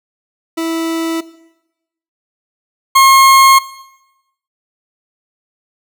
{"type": "tone pair in turn", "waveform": "40% pulse", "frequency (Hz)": [328, 1076.2], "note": ["E4", "C6"], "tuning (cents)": [-9, 48], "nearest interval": "octave + major sixth", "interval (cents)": 2057, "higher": "second", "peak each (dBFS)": [-15, -4], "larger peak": "second", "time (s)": [[0.57, 1.21], [2.95, 3.59]], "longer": "neither", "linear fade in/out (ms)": 10, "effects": ["noise-tail reverb RT60 0.9 s tail -17 dB re dry"]}